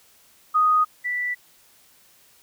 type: tone pair in turn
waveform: sine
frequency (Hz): 1244.5 / 1969.3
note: D#6 / B6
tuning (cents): 0 / -5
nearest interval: minor sixth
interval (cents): 795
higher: second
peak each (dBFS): -15 / -23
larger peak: first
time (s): 0.54-0.85 / 1.04-1.35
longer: neither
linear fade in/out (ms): 20
effects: white hiss -56 dBFS RMS until 2.42 s